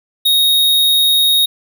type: tone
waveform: square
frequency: 3750 Hz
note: A#7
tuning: 10 cents sharp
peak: -10 dBFS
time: 0.25-1.46 s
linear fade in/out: 10 ms
effects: none